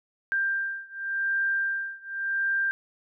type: beating tone pair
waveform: sine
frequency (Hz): 1585 / 1585.89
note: G6 / G6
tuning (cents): +19 / +20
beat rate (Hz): 0.89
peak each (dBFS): -28 / -29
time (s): 0.32-2.71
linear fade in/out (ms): 0
effects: none